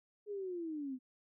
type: linear sweep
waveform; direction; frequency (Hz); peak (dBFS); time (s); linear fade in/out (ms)
sine; down; 421.8 to 249; -38; 0.26-0.99; 50
effects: none